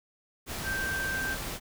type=tone in noise; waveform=sine; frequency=1567 Hz; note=G6; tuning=1 cent flat; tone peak=-30 dBFS; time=0.63-1.37 s; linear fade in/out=50 ms; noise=pink; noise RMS=-36 dBFS; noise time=0.46-1.6 s; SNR=+3 dB; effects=none